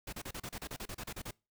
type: noise bursts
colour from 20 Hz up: pink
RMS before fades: -42 dBFS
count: 14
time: 0.07-1.31 s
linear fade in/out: 5 ms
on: 57 ms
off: 34 ms
effects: noise-tail reverb RT60 0.3 s tail -25 dB re dry